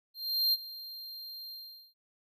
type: tone with ADSR envelope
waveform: square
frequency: 4186 Hz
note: C8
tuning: in tune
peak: -24 dBFS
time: 0.14-1.94 s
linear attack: 390 ms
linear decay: 34 ms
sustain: -18 dB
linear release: 420 ms
effects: none